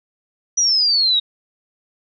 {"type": "exponential sweep", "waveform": "sine", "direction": "down", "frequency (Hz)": [5920, 3764], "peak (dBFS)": -13, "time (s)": [0.57, 1.2], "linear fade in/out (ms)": 10, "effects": []}